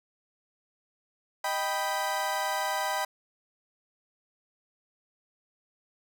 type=chord; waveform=30% pulse; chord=Eb augmented; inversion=none; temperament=equal; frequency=622.3 / 784 / 987.8 Hz; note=Eb5 / G5 / B5; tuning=0 / 0 / 0 cents; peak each=-32 / -29 / -29 dBFS; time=1.44-3.05 s; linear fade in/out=5 ms; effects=none